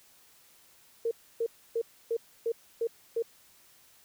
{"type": "tone bursts", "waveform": "sine", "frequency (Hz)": 460.3, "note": "A#4", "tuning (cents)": -22, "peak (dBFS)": -26, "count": 7, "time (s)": [1.05, 3.224], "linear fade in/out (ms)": 5, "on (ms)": 62, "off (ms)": 290, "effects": ["white hiss -60 dBFS RMS until 4.04 s"]}